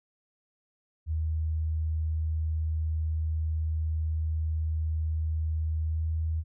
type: tone with pitch glide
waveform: sine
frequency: 79 to 79.92 Hz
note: D#2 to D#2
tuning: +27 to +47 cents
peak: -26 dBFS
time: 1.06-6.44 s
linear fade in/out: 50 ms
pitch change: +20 cents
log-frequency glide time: 5.85-6.05 s
effects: none